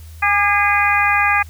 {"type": "harmonic tone with a mistuned harmonic", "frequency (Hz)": 409.2, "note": "G#4", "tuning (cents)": -26, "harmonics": [2, 3, 4, 5, 6], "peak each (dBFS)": [-19, -19, -19, -19, -19], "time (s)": [0.22, 1.43], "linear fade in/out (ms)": 10, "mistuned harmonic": 3, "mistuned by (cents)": -34, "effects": ["added 80 Hz sine -34 dBFS peak until 1.49 s", "white hiss -48 dBFS RMS until 1.49 s"]}